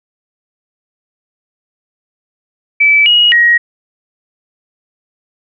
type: tone with pitch steps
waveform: sine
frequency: 2308 / 2894 / 1892 Hz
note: D7 / F#7 / A#6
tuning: -31 / -39 / +25 cents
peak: -5 dBFS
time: 2.8-3.58 s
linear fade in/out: 10 ms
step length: 260 ms
effects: none